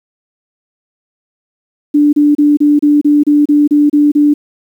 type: tone bursts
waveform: sine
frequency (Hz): 293.7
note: D4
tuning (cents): 0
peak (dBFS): -5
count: 11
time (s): 1.94-4.34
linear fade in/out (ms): 10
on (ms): 190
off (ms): 31
effects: 7-bit